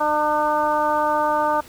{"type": "harmonic tone", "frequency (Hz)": 301.3, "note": "D4", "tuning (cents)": 44, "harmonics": [1, 2, 3, 4, 5], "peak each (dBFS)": [-30, -23, -20, -24, -30], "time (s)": [0, 1.61], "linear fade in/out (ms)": 10, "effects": ["pink hiss -45 dBFS RMS until 1.68 s"]}